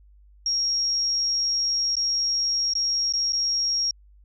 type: tone with dropouts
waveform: sine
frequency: 5588 Hz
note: F8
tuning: in tune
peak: -21 dBFS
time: 0.46-3.91 s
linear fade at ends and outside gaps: 2 ms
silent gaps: 1.955-1.967 / 2.736-2.752 / 3.125-3.136 / 3.323-3.331 s
effects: added 50 Hz sine -50 dBFS peak until 4.24 s